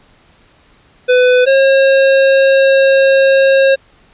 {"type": "tone pair in turn", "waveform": "square", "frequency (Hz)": [500, 540.1], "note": ["B4", "C#5"], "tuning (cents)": [21, -45], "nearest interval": "minor second", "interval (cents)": 134, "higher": "second", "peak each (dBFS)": -7, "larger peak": "neither", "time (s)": [[1.08, 1.46], [1.46, 3.76]], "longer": "second", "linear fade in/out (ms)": 20, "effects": ["pink hiss -49 dBFS RMS until 4.13 s", "resampled to 8000 Hz"]}